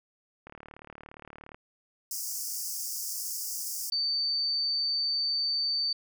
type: click train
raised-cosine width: 0.5 ms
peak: -30 dBFS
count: 41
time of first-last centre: 0.47-1.545 s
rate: 37.2 Hz
type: high-pass noise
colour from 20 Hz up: pink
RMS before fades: -35 dBFS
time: 2.11-3.9 s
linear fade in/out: 2 ms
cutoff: 4900 Hz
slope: 96 dB/octave
type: tone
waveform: sine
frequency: 4574 Hz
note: D8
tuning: 47 cents flat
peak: -26 dBFS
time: 3.92-5.93 s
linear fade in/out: 5 ms
effects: none